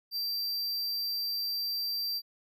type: tone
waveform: square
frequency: 4699 Hz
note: D8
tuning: in tune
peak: -31 dBFS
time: 0.11-2.22 s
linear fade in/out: 50 ms
effects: none